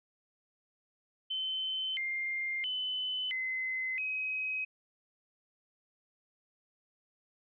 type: tone with pitch steps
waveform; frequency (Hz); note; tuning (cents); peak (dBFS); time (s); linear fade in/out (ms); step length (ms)
sine; 3066 / 2109 / 3022 / 2048 / 2533; G7 / C7 / F#7 / C7 / D#7; -39 / +13 / +36 / -38 / +30; -32; 1.3-4.65; 10; 670
effects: none